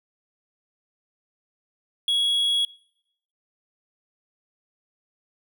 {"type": "tone", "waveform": "triangle", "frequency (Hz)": 3335, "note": "G#7", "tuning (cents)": 7, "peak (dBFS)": -18, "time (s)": [2.08, 2.65], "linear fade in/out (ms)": 2, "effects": ["noise-tail reverb RT60 0.8 s tail -24 dB re dry"]}